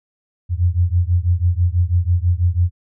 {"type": "beating tone pair", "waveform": "sine", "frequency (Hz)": [85.5, 91.6], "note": ["F2", "F#2"], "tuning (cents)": [-36, -17], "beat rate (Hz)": 6.1, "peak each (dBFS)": [-16, -17], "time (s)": [0.49, 2.71], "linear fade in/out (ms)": 50, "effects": []}